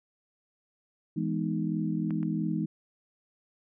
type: chord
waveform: sine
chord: E major seventh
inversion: none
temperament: equal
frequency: 164.81 / 207.7 / 246.9 / 311.1 Hz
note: E3 / G#3 / B3 / D#4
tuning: 0 / 0 / 0 / 0 cents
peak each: -31 / -32 / -36 / -33 dBFS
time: 1.16-2.66 s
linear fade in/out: 10 ms
type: clicks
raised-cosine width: 0.5 ms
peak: -30 / -33 dBFS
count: 2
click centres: 2.107 / 2.23 s
effects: none